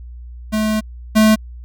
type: tone pair in turn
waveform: square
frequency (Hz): 215.8 / 216.9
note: A3 / A3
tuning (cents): -33 / -25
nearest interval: unison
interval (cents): 8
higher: second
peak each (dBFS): -16 / -9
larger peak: second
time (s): 0.52-0.81 / 1.15-1.36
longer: first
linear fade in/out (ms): 20
effects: added 60 Hz sine -31 dBFS peak until 1.64 s